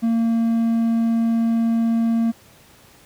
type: tone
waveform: triangle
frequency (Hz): 229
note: A#3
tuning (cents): -31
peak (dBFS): -14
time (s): 0.02-2.32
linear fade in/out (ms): 20
effects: pink hiss -50 dBFS RMS until 3.05 s + high-pass 60 Hz 12 dB/octave